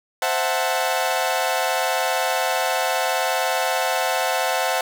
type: chord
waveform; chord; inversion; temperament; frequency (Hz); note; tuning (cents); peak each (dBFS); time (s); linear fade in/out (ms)
sawtooth; F# half-diminished seventh; second; equal with one note detuned; 523.3 / 659.3 / 740 / 884.1; C5 / E5 / F#5 / A5; 0 / 0 / 0 / +8; -22 / -22 / -20 / -23; 0.22-4.81; 2
effects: none